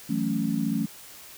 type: chord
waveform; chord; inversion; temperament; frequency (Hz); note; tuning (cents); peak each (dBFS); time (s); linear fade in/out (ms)
sine; F# minor seventh; third; equal with one note detuned; 164.81 / 187.04 / 220 / 277.2; E3 / F#3 / A3 / C#4; 0 / +19 / 0 / 0; -31 / -31 / -27 / -29; 0.09-0.86; 10
effects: white hiss -46 dBFS RMS until 1.37 s